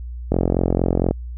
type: click train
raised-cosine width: 2 ms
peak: -4 dBFS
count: 36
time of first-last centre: 0.32-1.11 s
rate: 44.3 Hz
effects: added 60 Hz sine -28 dBFS peak until 1.37 s